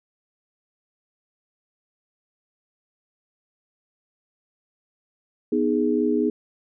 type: chord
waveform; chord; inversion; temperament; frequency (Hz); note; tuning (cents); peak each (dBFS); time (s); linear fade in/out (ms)
sine; G# minor; first; equal; 246.9 / 311.1 / 415.3; B3 / D#4 / G#4; 0 / 0 / 0; -23; 5.52-6.3; 5
effects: none